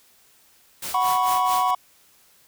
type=noise with tremolo; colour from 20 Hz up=white; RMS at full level=-30 dBFS; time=0.82-1.71 s; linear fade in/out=5 ms; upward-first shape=sine; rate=4.5 Hz; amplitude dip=85%
type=chord; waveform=triangle; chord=F# suspended fourth; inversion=none; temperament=just; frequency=740 / 986.7 / 1110 Hz; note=F#5 / B5 / C#6; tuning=0 / -2 / +2 cents; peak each=-21 dBFS; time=0.94-1.75 s; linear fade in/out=5 ms
effects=white hiss -57 dBFS RMS until 2.47 s